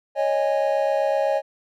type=chord; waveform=triangle; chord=C# suspended second; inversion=none; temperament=equal with one note detuned; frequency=554.4 / 622.3 / 821.1 Hz; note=C#5 / D#5 / G#5; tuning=0 / 0 / -20 cents; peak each=-20 / -21 / -24 dBFS; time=0.15-1.42 s; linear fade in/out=50 ms; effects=none